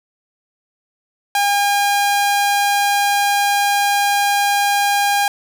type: tone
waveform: sawtooth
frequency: 809 Hz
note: G#5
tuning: 46 cents flat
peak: -10 dBFS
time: 1.35-5.28 s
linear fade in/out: 2 ms
effects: none